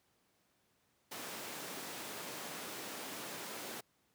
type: high-pass noise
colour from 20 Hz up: pink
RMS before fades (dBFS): -45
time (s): 1.11-3.81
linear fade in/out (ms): 10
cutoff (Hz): 240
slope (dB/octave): 12
effects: pink hiss -75 dBFS RMS until 4.14 s + high-pass 100 Hz 12 dB/octave